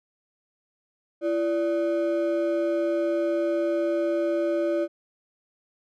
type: ring-modulated tone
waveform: triangle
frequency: 460 Hz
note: A#4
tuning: 23 cents flat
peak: -17 dBFS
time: 1.21-4.88 s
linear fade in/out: 50 ms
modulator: 122 Hz
effects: none